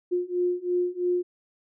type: beating tone pair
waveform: sine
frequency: 355 / 358 Hz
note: F4 / F4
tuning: +28 / +43 cents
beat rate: 3 Hz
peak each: -27 / -26 dBFS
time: 0.11-1.23 s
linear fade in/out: 20 ms
effects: none